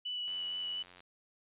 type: tone with vibrato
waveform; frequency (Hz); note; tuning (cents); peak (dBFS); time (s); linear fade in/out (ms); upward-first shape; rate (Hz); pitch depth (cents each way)
sine; 2960; F#7; 0; -35; 0.05-0.83; 10; sine; 4.3; 12
type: click train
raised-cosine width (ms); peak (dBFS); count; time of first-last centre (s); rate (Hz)
0.2; -36; 66; 0.28-1.005; 89.7
effects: resampled to 8000 Hz